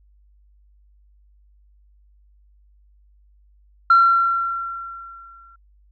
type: tone with exponential decay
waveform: sine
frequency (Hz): 1364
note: F6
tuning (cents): -41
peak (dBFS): -7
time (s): 3.9-5.56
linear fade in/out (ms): 5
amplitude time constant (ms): 360
effects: tanh soft clip ceiling -6 dBFS + added 50 Hz sine -52 dBFS peak until 5.91 s